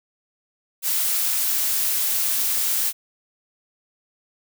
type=noise; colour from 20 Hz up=blue; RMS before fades=-22 dBFS; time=0.82-2.93 s; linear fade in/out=50 ms; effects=none